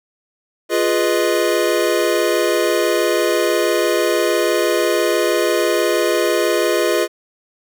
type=chord; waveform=square; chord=F half-diminished seventh; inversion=none; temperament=equal; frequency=349.2 / 415.3 / 493.9 / 622.3 Hz; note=F4 / Ab4 / Cb5 / Eb5; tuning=0 / 0 / 0 / 0 cents; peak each=-20 / -21 / -22 / -21 dBFS; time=0.69-7.08 s; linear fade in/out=50 ms; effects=none